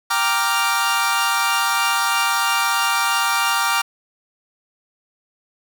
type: chord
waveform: sawtooth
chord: G minor seventh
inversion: none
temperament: equal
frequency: 784 / 932.3 / 1174.7 / 1396.9 Hz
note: G5 / Bb5 / D6 / F6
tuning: 0 / 0 / 0 / 0 cents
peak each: -22 / -19 / -18 / -18 dBFS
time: 0.1-3.82 s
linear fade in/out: 10 ms
effects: none